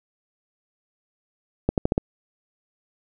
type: accelerating click train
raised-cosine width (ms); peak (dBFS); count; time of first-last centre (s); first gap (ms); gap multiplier
2; -6; 5; 1.69-1.979; 88; 0.87
effects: none